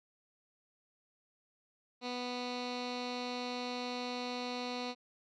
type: tone with low-pass filter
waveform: 15% pulse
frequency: 246.9 Hz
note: B3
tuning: in tune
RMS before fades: -39 dBFS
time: 2.01-4.95 s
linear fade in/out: 50 ms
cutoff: 4200 Hz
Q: 3.2
effects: none